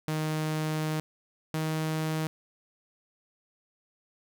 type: tone pair in turn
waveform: sawtooth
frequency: 155.56 / 157.46 Hz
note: D#3 / D#3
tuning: 0 / +21 cents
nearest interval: unison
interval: 21 cents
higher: second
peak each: -24 / -24 dBFS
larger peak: neither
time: 0.08-1 / 1.54-2.27 s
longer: first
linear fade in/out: 0 ms
effects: none